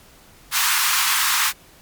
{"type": "high-pass noise", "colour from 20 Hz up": "pink", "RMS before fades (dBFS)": -19, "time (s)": [0.51, 1.53], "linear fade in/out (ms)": 50, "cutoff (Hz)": 950, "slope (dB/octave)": 48, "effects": ["pink hiss -49 dBFS RMS until 1.81 s", "MP3 96 kbps"]}